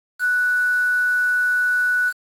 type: tone with quantisation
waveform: sine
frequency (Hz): 1480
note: F#6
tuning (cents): 0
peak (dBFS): -16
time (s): 0.19-2.13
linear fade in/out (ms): 50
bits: 6
effects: AAC 48 kbps